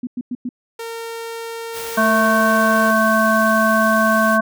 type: tone bursts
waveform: sine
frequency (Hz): 246.9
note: B3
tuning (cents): 0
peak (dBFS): -21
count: 4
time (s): 0.03-0.491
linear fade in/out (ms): 5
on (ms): 41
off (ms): 99
type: tone with pitch glide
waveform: sawtooth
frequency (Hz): 458.7 to 454.7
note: A#4 to A#4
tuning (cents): -28 to -43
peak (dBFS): -23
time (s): 0.79-2.91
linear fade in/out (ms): 5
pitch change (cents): -15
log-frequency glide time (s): 2.06-2.77
type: noise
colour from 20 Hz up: white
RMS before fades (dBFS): -32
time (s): 1.72-4.39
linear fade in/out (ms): 50
type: harmonic tone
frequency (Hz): 220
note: A3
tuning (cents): 0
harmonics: 1 / 3 / 5 / 7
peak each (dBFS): -18 / -18 / -18 / -18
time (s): 1.97-4.41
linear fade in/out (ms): 10
effects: none